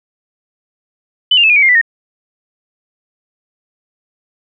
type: tone with pitch steps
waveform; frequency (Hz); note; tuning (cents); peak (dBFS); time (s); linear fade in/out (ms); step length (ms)
sine; 3000 / 2799 / 2612 / 2437 / 2274 / 2121 / 1979.3 / 1846.7; F#7 / F7 / E7 / D#7 / C#7 / C7 / B6 / A#6; +23 / +3 / -17 / -37 / +44 / +23 / +3 / -17; -6; 1.31-1.814; 5; 63
effects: none